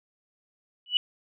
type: tone with exponential growth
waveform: sine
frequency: 2952 Hz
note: F#7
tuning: 5 cents flat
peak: -15 dBFS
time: 0.86-0.97 s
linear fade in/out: 1 ms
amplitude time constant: 23 ms
effects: none